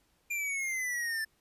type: exponential sweep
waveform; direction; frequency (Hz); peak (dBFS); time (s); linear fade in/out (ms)
square; down; 2400 to 1755; -32; 0.3-1.25; 10
effects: pink hiss -71 dBFS RMS until 1.4 s + resampled to 32000 Hz